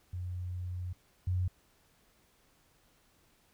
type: tone pair in turn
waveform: sine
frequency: 90 / 91.05 Hz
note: F#2 / F#2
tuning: -47 / -27 cents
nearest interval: unison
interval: 20 cents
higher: second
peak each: -35 / -28 dBFS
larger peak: second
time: 0.13-0.93 / 1.27-1.48 s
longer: first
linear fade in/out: 5 ms
effects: pink hiss -68 dBFS RMS until 3.53 s